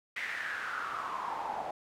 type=noise with band-pass filter sweep; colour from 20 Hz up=pink; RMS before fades=-37 dBFS; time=0.16-1.71 s; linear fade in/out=5 ms; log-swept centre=2100 to 740 Hz; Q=6.2; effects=none